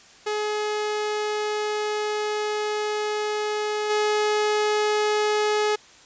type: tone with level steps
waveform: sawtooth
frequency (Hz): 422.5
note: G#4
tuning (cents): +30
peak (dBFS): -20 / -16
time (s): 0.26-5.76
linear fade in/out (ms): 10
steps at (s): 3.89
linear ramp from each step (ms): 20
effects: white hiss -50 dBFS RMS until 6.05 s + resampled to 16000 Hz